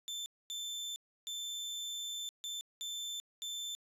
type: tone bursts at uneven times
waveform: 30% pulse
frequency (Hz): 3541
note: A7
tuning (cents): +10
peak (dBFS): -36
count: 6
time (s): 0.08-0.26 / 0.5-0.96 / 1.27-2.29 / 2.44-2.61 / 2.81-3.2 / 3.42-3.75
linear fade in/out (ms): 0
effects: resampled to 32000 Hz + 12-bit